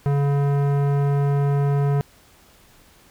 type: tone with tanh clipping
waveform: sine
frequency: 141.6 Hz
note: C#3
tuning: 37 cents sharp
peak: -19 dBFS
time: 0.06-2.01 s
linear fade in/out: 0 ms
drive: 17 dB
effects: pink hiss -53 dBFS RMS until 3.1 s